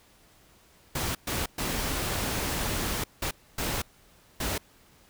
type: noise bursts at uneven times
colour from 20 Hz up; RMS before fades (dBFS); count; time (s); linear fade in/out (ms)
pink; -30; 6; 0.95-1.15 / 1.27-1.46 / 1.58-3.04 / 3.22-3.31 / 3.58-3.82 / 4.4-4.58; 5
effects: pink hiss -59 dBFS RMS until 5.09 s